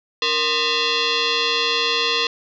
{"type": "tone with frequency modulation", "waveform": "sine", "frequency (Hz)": 293.4, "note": "D4", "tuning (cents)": -2, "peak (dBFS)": -17, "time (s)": [0.22, 2.27], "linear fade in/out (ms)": 2, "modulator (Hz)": 760, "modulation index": 5.7, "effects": []}